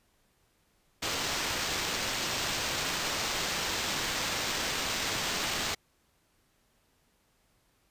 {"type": "noise with sample-and-hold", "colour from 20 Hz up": "blue", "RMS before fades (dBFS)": -32, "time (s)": [1.02, 5.75], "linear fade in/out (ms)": 10, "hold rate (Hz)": 11025, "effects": ["pink hiss -70 dBFS RMS until 7.9 s", "resampled to 32000 Hz"]}